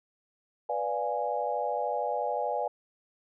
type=chord; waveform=sine; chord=B diminished seventh; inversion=none; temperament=equal; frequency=493.9 / 587.3 / 698.5 / 830.6 Hz; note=B4 / D5 / F5 / Ab5; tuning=0 / 0 / 0 / 0 cents; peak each=-34 / -33 / -34 / -32 dBFS; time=0.69-2.68 s; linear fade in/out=5 ms; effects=none